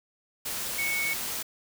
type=tone in noise; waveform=sine; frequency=2217 Hz; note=C#7; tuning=in tune; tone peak=-27 dBFS; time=0.78-1.14 s; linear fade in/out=10 ms; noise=white; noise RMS=-33 dBFS; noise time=0.45-1.43 s; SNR=+3 dB; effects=none